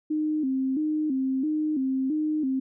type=tone with vibrato; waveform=sine; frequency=284.8 Hz; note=C#4; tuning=47 cents sharp; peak=-23 dBFS; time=0.1-2.6 s; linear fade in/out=10 ms; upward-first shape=square; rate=1.5 Hz; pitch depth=130 cents each way; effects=none